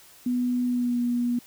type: tone with pitch glide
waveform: sine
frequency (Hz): 246.9 to 241.7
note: B3 to B3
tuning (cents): 0 to -37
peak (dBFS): -22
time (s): 0.26-1.39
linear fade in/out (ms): 5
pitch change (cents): -37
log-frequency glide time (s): 0.67-0.97
effects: white hiss -52 dBFS RMS until 1.46 s